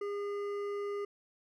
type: tone with hard clipping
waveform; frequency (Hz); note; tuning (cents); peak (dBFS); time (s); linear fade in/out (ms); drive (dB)
triangle; 406.6; G#4; -37; -36; 0.01-1.05; 5; 13
effects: none